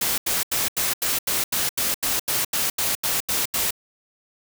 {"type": "noise bursts", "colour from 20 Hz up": "white", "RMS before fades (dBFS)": -23, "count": 15, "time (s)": [0.01, 3.708], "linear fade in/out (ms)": 5, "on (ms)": 170, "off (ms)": 82, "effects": []}